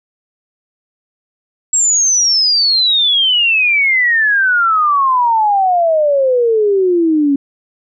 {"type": "exponential sweep", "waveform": "sine", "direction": "down", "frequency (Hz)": [7690, 274.1], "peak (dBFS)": -9, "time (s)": [1.73, 7.36], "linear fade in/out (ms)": 5, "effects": []}